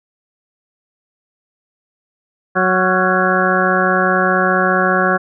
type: harmonic tone with a mistuned harmonic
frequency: 185 Hz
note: F#3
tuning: in tune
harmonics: 1 / 2 / 3 / 4 / 6 / 7 / 8 / 9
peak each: -20 / -20 / -20 / -20 / -20 / -20 / -20 / -20 dBFS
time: 2.55-5.18 s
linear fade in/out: 20 ms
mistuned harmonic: 7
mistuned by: +92 cents
effects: none